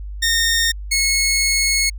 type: tone pair in turn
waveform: 15% pulse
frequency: 1836 / 2183 Hz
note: A#6 / C#7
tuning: -27 / -27 cents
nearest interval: minor third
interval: 300 cents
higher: second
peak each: -9 dBFS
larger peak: neither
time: 0.22-0.72 / 0.91-1.9 s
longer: second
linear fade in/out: 10 ms
effects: added 50 Hz sine -27 dBFS peak until 1.98 s